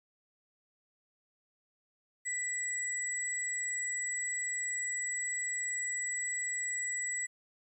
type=tone pair together; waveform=sine; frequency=1975.5 / 7807 Hz; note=B6 / B8; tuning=0 / -21 cents; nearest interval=2 octaves; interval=2379 cents; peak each=-36 / -35 dBFS; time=2.25-7.27 s; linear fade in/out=20 ms; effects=11-bit